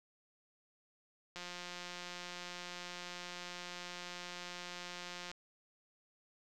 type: click train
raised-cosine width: 0.2 ms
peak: -28 dBFS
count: 701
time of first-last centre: 1.36-5.315 s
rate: 177 Hz
effects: none